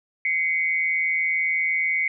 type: tone pair together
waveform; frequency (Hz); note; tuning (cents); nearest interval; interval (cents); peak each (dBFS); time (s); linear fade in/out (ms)
sine; 2063 / 2223; C7 / C#7; -25 / +4; minor second; 129; -23; 0.25-2.08; 2
effects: none